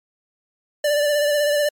square tone with vibrato, 587.3 Hz, D5, in tune, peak -17 dBFS, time 0.84-1.69 s, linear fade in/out 5 ms, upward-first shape sine, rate 16 Hz, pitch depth 29 cents each way, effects MP3 96 kbps

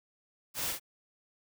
white noise with echo, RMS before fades -35 dBFS, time 0.54-0.75 s, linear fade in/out 50 ms, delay 48 ms, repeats 1, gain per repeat -3 dB, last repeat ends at 0.798 s, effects none

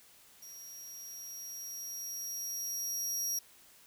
sawtooth tone with level ramp, 5670 Hz, F8, 25 cents sharp, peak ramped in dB -45 to -29 dBFS, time 0.42-3.39 s, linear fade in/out 5 ms, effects white hiss -60 dBFS RMS until 3.86 s

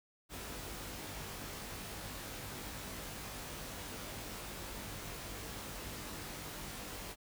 pink noise with comb filter, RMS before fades -45 dBFS, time 0.29-7.16 s, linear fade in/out 50 ms, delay 20 ms, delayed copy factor +0.8, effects none

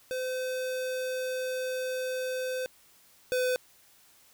square tone pair in turn, 512 / 505 Hz, C5 / B4, -38 / +39 cents, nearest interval unison, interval 23 cents, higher first, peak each -31 / -26 dBFS, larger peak second, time 0.11-2.66 / 3.32-3.56 s, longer first, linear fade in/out 0 ms, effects white hiss -60 dBFS RMS until 4.33 s

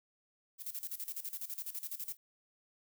violet noise with tremolo, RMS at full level -40 dBFS, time 0.58-2.17 s, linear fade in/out 50 ms, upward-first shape square, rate 12 Hz, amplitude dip 80%, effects none

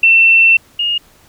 sine tone pair in turn, 2690 / 2850 Hz, E7 / F7, +34 / +34 cents, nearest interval minor second, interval 100 cents, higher second, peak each -5 / -13 dBFS, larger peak first, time 0.03-0.57 / 0.79-0.98 s, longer first, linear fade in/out 5 ms, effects pink hiss -48 dBFS RMS until 1.28 s

